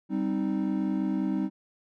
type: chord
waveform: triangle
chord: C minor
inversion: second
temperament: equal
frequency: 196 / 261.6 / 311.1 Hz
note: G3 / C4 / Eb4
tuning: 0 / 0 / 0 cents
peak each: -27 / -29 / -28 dBFS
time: 0.09-1.5 s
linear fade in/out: 50 ms
effects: none